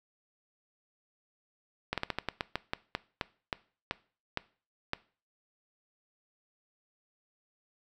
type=slowing click train; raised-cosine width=0.3 ms; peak=-14 dBFS; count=15; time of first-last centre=1.93-4.934 s; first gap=47 ms; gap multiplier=1.21; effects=noise-tail reverb RT60 0.4 s tail -20 dB re dry